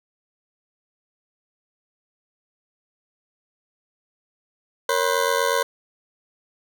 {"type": "ring-modulated tone", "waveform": "20% pulse", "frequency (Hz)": 510, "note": "C5", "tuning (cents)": -44, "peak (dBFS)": -11, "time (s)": [4.89, 5.63], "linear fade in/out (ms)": 2, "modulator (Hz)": 44.1, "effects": []}